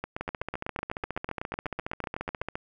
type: two click trains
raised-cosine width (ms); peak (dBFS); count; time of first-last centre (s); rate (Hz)
0.5; -17 / -17; 20 / 35; 0.04-2.415 / 0.21-2.555; 8 / 14.5
effects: none